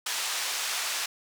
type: band-pass noise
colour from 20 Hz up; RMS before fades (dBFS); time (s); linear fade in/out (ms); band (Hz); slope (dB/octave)
white; -31; 0.06-1.06; 5; 810 to 6900; 12
effects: none